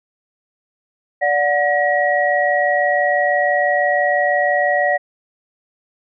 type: tone cluster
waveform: sine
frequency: 582 / 728 / 1908 Hz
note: D5 / F#5 / A#6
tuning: -16 / -28 / +40 cents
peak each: -18 dBFS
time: 1.21-4.98 s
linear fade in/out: 20 ms
effects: none